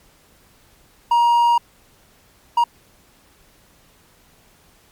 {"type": "tone bursts at uneven times", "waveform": "triangle", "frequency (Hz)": 946, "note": "A#5", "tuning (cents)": 25, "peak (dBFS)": -10, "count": 2, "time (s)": [[1.11, 1.58], [2.57, 2.64]], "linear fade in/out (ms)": 5, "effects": ["pink hiss -54 dBFS RMS until 4.91 s", "MP3 96 kbps"]}